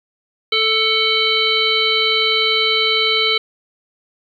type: harmonic tone with a mistuned harmonic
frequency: 440 Hz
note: A4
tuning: in tune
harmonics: 1 / 3 / 5 / 7 / 9 / 10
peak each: -22 / -24 / -20 / -18 / -19 / -29 dBFS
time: 0.52-3.38 s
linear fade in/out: 5 ms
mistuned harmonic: 5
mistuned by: +23 cents
effects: 8-bit